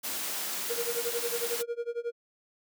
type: noise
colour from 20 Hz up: white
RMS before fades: -34 dBFS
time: 0.03-1.63 s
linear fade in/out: 20 ms
type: tone with tremolo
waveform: triangle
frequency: 472.1 Hz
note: A#4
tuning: 22 cents sharp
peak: -26 dBFS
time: 0.69-2.12 s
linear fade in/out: 20 ms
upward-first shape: sine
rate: 11 Hz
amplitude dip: 95%
effects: high-pass 200 Hz 12 dB/octave